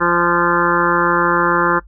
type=harmonic tone with a mistuned harmonic; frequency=173.3 Hz; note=F3; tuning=13 cents flat; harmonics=1 / 2 / 3 / 5 / 6 / 7 / 8 / 9 / 10; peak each=-24 / -19 / -23 / -24 / -19 / -21 / -19 / -23 / -23 dBFS; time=0-1.8 s; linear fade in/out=20 ms; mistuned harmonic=9; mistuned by=-17 cents; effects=noise-tail reverb RT60 0.1 s tail -20 dB re dry + added 50 Hz sine -39 dBFS peak until 1.87 s